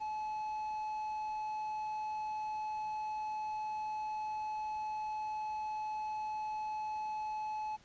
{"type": "tone", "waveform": "triangle", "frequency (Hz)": 858, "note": "A5", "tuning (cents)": -44, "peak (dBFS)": -34, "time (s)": [0, 7.77], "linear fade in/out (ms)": 20, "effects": ["pink hiss -63 dBFS RMS until 7.84 s", "resampled to 16000 Hz"]}